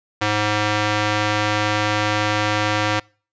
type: tone with band-pass filter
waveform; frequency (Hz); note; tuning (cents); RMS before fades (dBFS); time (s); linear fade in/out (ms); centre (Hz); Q
square; 105.5; G#2; +28; -20; 0.21-3; 10; 1900; 0.54
effects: noise-tail reverb RT60 0.4 s tail -26 dB re dry + resampled to 16000 Hz